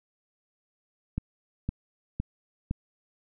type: click train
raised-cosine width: 5 ms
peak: -16 dBFS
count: 4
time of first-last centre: 1.18-2.711 s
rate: 1.96 Hz
effects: none